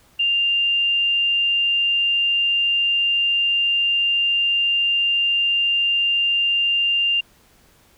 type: tone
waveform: sine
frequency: 2794 Hz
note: F7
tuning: in tune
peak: -16 dBFS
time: 0.19-7.21 s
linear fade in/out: 10 ms
effects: pink hiss -55 dBFS RMS until 7.97 s